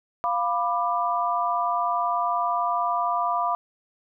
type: chord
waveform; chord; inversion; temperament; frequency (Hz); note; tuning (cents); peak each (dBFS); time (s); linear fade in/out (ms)
sine; B diminished; second; equal with one note detuned; 698.5 / 987.8 / 1185.6; F5 / B5 / D6; 0 / 0 / +16; -26; 0.24-3.55; 0
effects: none